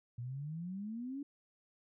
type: exponential sweep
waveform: sine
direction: up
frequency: 116.7 to 290 Hz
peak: -39 dBFS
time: 0.18-1.23 s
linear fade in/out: 5 ms
effects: none